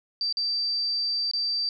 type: tone with dropouts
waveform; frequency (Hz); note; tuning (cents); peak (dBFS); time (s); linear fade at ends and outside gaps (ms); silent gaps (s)
sine; 4665; D8; -12; -24; 0.21-1.69; 1; 0.326-0.37 / 1.313-1.335
effects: none